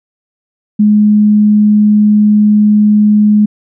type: tone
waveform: sine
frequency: 210 Hz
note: G#3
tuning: 19 cents sharp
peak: -4 dBFS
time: 0.79-3.46 s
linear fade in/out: 10 ms
effects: none